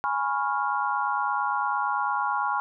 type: chord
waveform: sine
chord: C# dominant seventh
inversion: second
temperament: equal with one note detuned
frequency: 830.6 / 987.8 / 1096.6 / 1396.9 Hz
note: G#5 / B5 / C#6 / E#6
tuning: 0 / 0 / -19 / 0 cents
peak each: -28 / -30 / -29 / -30 dBFS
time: 0.04-2.6 s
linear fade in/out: 0 ms
effects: none